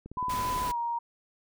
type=click train; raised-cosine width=3 ms; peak=-29 dBFS; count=12; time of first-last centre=0.06-0.675 s; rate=17.9 Hz
type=tone with pitch glide; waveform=sine; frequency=1001 to 939.4 Hz; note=B5 to A#5; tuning=+23 to +13 cents; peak=-28 dBFS; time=0.17-0.99 s; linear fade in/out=10 ms; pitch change=-110 cents; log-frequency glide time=0.65-0.77 s
type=noise; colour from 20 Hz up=pink; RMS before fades=-37 dBFS; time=0.29-0.72 s; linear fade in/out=10 ms
effects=none